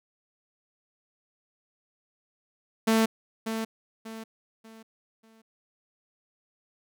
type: tone with echo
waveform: sawtooth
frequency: 223 Hz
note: A3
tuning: 23 cents sharp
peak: -16 dBFS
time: 2.87-3.06 s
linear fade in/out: 10 ms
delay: 590 ms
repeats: 4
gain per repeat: -9 dB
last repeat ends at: 5.42 s
effects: none